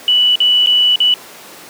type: tone with dropouts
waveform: sine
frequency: 2960 Hz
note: F#7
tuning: in tune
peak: -8 dBFS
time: 0.08-1.14 s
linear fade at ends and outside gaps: 1 ms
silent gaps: 0.356-0.403 / 0.661-0.671 / 0.958-1.003 s
effects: pink hiss -35 dBFS RMS until 1.69 s + high-pass 300 Hz 12 dB/octave